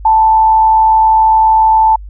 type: tone with frequency modulation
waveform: sine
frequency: 880 Hz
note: A5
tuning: in tune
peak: -5 dBFS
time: 0.05-1.96 s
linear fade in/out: 5 ms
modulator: 87.2 Hz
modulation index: 0.29
effects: added 50 Hz sine -26 dBFS peak until 2.09 s